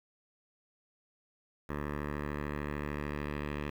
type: tone with low-pass filter sweep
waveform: 10% pulse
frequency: 73.42 Hz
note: D2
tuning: in tune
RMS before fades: -37 dBFS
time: 1.69-3.7 s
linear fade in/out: 5 ms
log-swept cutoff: 1600 to 2400 Hz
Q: 1.9
effects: 9-bit